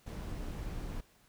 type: noise with amplitude modulation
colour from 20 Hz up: brown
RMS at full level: -38 dBFS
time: 0.06-1.01 s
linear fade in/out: 10 ms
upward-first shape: sine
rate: 264 Hz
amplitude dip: 40%
effects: pink hiss -66 dBFS RMS until 1.28 s